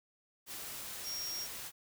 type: tone in noise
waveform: sine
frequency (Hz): 5588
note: F8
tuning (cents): 0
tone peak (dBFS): -38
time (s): 1.03-1.48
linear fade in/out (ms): 50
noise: white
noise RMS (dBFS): -44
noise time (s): 0.46-1.72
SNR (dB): +3
effects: none